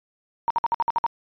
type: tone bursts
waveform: sine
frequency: 932.3 Hz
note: A#5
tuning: in tune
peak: -18 dBFS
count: 8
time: 0.48-1.064 s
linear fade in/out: 0 ms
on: 24 ms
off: 56 ms
effects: resampled to 11025 Hz